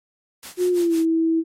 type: noise with tremolo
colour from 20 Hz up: white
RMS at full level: -35 dBFS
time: 0.43-1.05 s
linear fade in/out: 0 ms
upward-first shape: sine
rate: 6 Hz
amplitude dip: 85%
type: tone with pitch glide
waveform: sine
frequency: 359.9 to 326.2 Hz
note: F#4 to E4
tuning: -48 to -18 cents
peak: -16 dBFS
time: 0.57-1.44 s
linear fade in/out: 50 ms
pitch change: -170 cents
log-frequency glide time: 0.71-0.97 s
effects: low-pass 12000 Hz 12 dB/octave + MP3 64 kbps